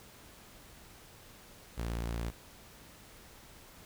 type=tone; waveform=sawtooth; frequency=57.5 Hz; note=A#1; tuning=23 cents flat; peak=-30 dBFS; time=1.77-2.31 s; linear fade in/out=20 ms; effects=pink hiss -55 dBFS RMS until 3.85 s